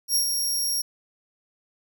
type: tone with ADSR envelope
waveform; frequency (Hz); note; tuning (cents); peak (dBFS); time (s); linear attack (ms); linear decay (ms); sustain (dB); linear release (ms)
20% pulse; 5588; F8; 0; -13; 0.08-0.82; 71; 100; -5; 9
effects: none